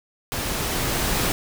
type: noise with level ramp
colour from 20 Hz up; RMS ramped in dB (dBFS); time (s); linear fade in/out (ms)
pink; -27 to -22; 0.32-1.32; 0
effects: none